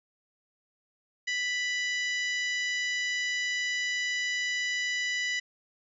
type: harmonic tone with a mistuned harmonic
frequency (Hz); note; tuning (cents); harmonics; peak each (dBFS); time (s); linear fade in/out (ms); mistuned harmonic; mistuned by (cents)
987.8; B5; 0; 2 / 3 / 4 / 5 / 6 / 7; -29 / -36 / -41 / -42 / -43 / -44; 1.27-5.4; 10; 7; +24
effects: none